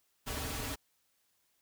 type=noise with comb filter; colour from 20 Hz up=pink; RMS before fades=-38 dBFS; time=0.26-0.76 s; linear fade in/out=20 ms; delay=5.7 ms; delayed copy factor=-0.8; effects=white hiss -75 dBFS RMS until 1.61 s